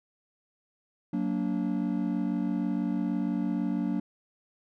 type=chord; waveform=triangle; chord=Gb augmented; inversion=none; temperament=just; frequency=185 / 231.2 / 289.1 Hz; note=Gb3 / Bb3 / D4; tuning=0 / -14 / -27 cents; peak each=-29 dBFS; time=1.13-4 s; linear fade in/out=5 ms; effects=none